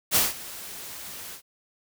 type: noise with ADSR envelope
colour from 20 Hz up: white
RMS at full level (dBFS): -19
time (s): 0.11-1.42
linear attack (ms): 49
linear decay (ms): 170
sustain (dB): -20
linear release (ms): 91
effects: none